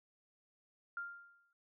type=tone with exponential decay; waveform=sine; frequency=1396.9 Hz; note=F6; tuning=in tune; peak=-37 dBFS; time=0.97-1.53 s; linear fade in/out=2 ms; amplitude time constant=120 ms; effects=none